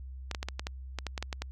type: clicks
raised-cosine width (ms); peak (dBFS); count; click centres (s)
0.2; -17; 12; 0.313 / 0.348 / 0.429 / 0.486 / 0.595 / 0.669 / 0.987 / 1.067 / 1.178 / 1.226 / 1.328 / 1.42
effects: added 65 Hz sine -40 dBFS peak until 1.51 s